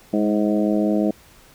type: harmonic tone with a mistuned harmonic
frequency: 105.5 Hz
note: G#2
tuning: 28 cents sharp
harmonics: 2 / 3 / 4 / 5 / 6 / 7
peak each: -20 / -21 / -28 / -27 / -26 / -35 dBFS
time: 0.13-1.11 s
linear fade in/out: 5 ms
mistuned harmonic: 2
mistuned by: -28 cents
effects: pink hiss -50 dBFS RMS until 1.54 s